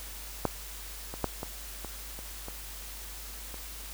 clicks, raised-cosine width 1 ms, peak -11 / -24 / -13 / -21 / -25 / -29 / -26 / -28 dBFS, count 8, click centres 0.453 / 1.14 / 1.243 / 1.431 / 1.847 / 2.19 / 2.484 / 3.543 s, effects added 50 Hz sine -44 dBFS peak until 3.93 s + white hiss -44 dBFS RMS until 3.93 s

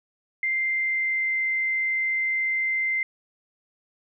sine tone with pitch glide, 2093 to 2081 Hz, C7 to C7, 0 to -10 cents, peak -22 dBFS, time 0.43-3.03 s, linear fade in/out 2 ms, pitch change -10 cents, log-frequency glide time 0.58-1.39 s, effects none

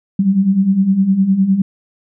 sine beating tone pair, 186.3 / 196.1 Hz, F#3 / G3, +12 / +1 cents, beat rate 9.8 Hz, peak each -17 / -11 dBFS, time 0.19-1.62 s, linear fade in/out 5 ms, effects none

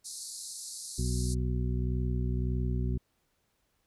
white band-pass noise, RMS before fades -42 dBFS, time 0.04-1.35 s, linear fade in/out 20 ms, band 4000 to 11000 Hz, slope 96 dB/octave
harmonic tone, 61.74 Hz, B1, in tune, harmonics 1 / 2 / 3 / 4 / 6, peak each -30 / -32 / -38 / -39 / -42 dBFS, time 0.98-2.98 s, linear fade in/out 10 ms
effects pink hiss -75 dBFS RMS until 3.86 s

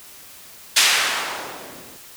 violet noise with low-pass filter sweep, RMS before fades -22 dBFS, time 0.76-1.97 s, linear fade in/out 10 ms, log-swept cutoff 3500 to 210 Hz, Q 0.83, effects white hiss -43 dBFS RMS until 2.16 s

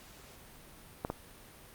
clicks, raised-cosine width 1 ms, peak -19 dBFS, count 2, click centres 1.049 / 1.101 s, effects pink hiss -54 dBFS RMS until 1.74 s + Opus 48 kbps

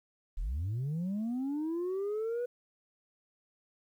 sine linear sweep, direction up, 31.13 to 493.9 Hz, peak -29 dBFS, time 0.37-2.46 s, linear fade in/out 10 ms, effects tanh soft clip ceiling -30 dBFS + 11-bit

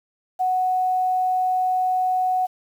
sine tone with quantisation, 740 Hz, F#5, in tune, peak -18 dBFS, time 0.39-2.47 s, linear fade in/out 20 ms, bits 8, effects none

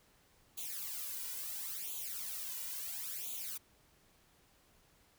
blue noise with flanger, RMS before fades -42 dBFS, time 0.57-3.58 s, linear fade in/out 10 ms, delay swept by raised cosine 0.28 to 2.08 ms, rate 0.73 Hz, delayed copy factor +1, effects pink hiss -68 dBFS RMS until 5.18 s

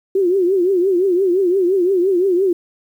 sine tone with vibrato, 370 Hz, F#4, in tune, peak -12 dBFS, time 0.15-2.53 s, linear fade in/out 5 ms, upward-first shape triangle, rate 5.8 Hz, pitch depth 150 cents each way, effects 8-bit

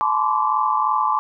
sine tone cluster, 860 / 1003 / 1046 / 1160 Hz, A5 / B5 / C6 / D6, -40 / +26 / -1 / -22 cents, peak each -22 / -25 / -22 / -21 dBFS, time 0.01-1.19 s, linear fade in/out 0 ms, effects none

